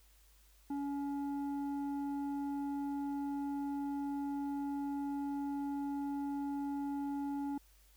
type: tone with low-pass filter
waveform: square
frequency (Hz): 282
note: C#4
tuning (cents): +30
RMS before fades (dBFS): -38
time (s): 0.7-7.58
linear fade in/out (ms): 5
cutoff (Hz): 680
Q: 2.1
effects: added 50 Hz sine -63 dBFS peak until 7.96 s + white hiss -68 dBFS RMS until 7.96 s